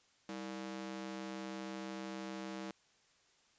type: ring-modulated tone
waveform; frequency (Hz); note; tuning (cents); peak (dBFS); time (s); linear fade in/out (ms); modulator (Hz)
sawtooth; 260; C4; -11; -35; 0.29-2.71; 2; 63.2
effects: white hiss -70 dBFS RMS until 3.58 s + resampled to 16000 Hz